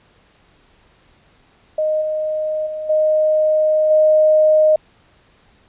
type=tone with level steps; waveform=sine; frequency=619 Hz; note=D#5; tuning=9 cents flat; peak=-15 / -18 / -23 / -12 / -9 dBFS; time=1.78-4.76 s; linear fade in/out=5 ms; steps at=2.01 / 2.66 / 2.89 / 3.9 s; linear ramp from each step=10 ms; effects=pink hiss -54 dBFS RMS until 5.68 s + resampled to 8000 Hz